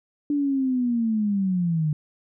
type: linear sweep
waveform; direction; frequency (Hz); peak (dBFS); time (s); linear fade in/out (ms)
sine; down; 293.7 to 148.4; -20; 0.3-1.93; 2
effects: none